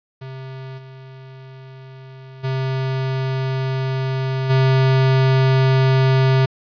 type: tone with level steps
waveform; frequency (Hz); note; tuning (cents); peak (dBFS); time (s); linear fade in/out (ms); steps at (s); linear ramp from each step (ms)
square; 132.1; C3; +17; -31 / -37 / -20 / -13; 0.21-6.46; 10; 0.77 / 2.43 / 4.49; 20
effects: resampled to 11025 Hz + 9-bit